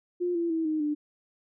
sine tone with pitch steps, 354 / 339 / 324.6 / 310.9 / 297.7 Hz, F4 / E4 / E4 / D#4 / D4, +23 / +49 / -27 / -1 / +24 cents, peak -25 dBFS, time 0.2-0.95 s, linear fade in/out 20 ms, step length 150 ms, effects none

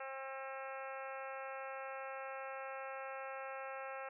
harmonic tone with a mistuned harmonic, 267.5 Hz, C4, 38 cents sharp, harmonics 2 / 3 / 4 / 5 / 6 / 7 / 8 / 9 / 10, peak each -47 / -49 / -53 / -50 / -53 / -56 / -57 / -58 / -57 dBFS, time 0-4.09 s, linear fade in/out 5 ms, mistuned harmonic 8, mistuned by +26 cents, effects none

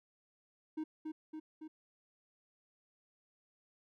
triangle tone with echo, 312 Hz, D#4, 5 cents sharp, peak -34 dBFS, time 0.77-0.84 s, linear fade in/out 10 ms, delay 280 ms, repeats 3, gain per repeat -3 dB, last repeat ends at 1.68 s, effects none

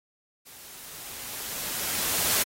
white noise with level ramp, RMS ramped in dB -48 to -23 dBFS, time 0.45-2.44 s, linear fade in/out 20 ms, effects AAC 48 kbps

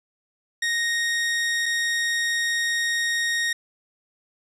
sawtooth tone pair in turn, 1864.7 / 1864.7 Hz, A#6 / A#6, 0 / 0 cents, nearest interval unison, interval 0 cents, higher neither, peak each -18 dBFS, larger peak neither, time 0.62-1.66 / 1.66-3.53 s, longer second, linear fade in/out 5 ms, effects low-pass 9000 Hz 12 dB/octave

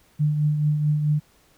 sine tone with tremolo, 150 Hz, D3, 37 cents sharp, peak -16 dBFS, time 0.19-1.2 s, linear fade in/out 20 ms, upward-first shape triangle, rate 4.6 Hz, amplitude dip 50%, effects pink hiss -59 dBFS RMS until 1.57 s

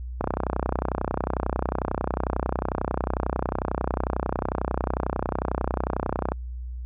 click train, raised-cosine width 1 ms, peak -10 dBFS, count 191, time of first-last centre 0.21-6.319 s, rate 31.1 Hz, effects added 61 Hz sine -31 dBFS peak until 6.85 s

